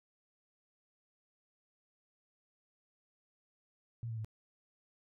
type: tone with pitch steps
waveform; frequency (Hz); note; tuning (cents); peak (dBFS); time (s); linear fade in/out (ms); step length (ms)
sine; 116.54 / 112.77 / 109.11; A#2 / A2 / A2; 0 / +43 / -14; -37; 4.03-4.246; 0; 72
effects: none